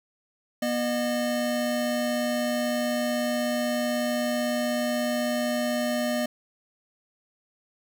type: tone pair together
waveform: square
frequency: 241.8 / 609.3 Hz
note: B3 / D#5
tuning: -36 / -36 cents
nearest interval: octave + major third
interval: 1600 cents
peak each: -28 dBFS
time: 0.62-6.26 s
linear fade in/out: 5 ms
effects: none